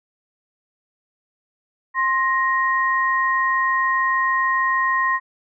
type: tone pair together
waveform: sine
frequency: 1055 / 1873.3 Hz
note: C6 / A#6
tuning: +14 / +8 cents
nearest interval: minor seventh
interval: 994 cents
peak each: -19 / -20 dBFS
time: 1.94-5.2 s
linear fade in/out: 50 ms
effects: none